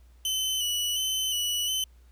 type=tone with vibrato; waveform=sawtooth; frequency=2999 Hz; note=F#7; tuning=23 cents sharp; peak=-23 dBFS; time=0.25-1.84 s; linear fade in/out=2 ms; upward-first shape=square; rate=1.4 Hz; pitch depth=30 cents each way; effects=added 60 Hz sine -52 dBFS peak until 2.11 s + pink hiss -67 dBFS RMS until 2.11 s